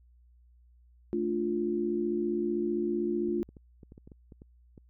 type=chord; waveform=sine; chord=D minor; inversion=second; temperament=equal; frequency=220 / 293.7 / 349.2 Hz; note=A3 / D4 / F4; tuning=0 / 0 / 0 cents; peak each=-33 / -35 / -29 dBFS; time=1.13-3.43 s; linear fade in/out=0 ms
type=clicks; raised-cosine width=3 ms; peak=-36 dBFS; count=12; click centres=3.288 / 3.4 / 3.49 / 3.568 / 3.832 / 3.921 / 3.979 / 4.075 / 4.118 / 4.322 / 4.419 / 4.778 s
effects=added 60 Hz sine -57 dBFS peak until 4.89 s